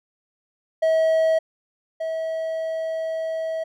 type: tone pair in turn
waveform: triangle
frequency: 643 / 645.6 Hz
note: E5 / E5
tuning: -43 / -36 cents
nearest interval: unison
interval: 7 cents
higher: second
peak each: -14 / -22 dBFS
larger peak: first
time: 0.82-1.39 / 2-3.64 s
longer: second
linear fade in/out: 10 ms
effects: none